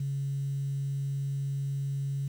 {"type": "tone", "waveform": "sine", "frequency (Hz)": 138.4, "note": "C#3", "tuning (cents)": -2, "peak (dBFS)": -28, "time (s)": [0, 2.28], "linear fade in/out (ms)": 5, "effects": ["tanh soft clip ceiling -24 dBFS", "9-bit"]}